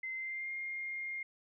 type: tone with pitch glide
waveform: sine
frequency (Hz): 2067 to 2123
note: C7 to C7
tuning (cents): -22 to +25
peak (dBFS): -37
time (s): 0.03-1.23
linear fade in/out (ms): 5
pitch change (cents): +47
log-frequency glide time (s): 0.14-0.51
effects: none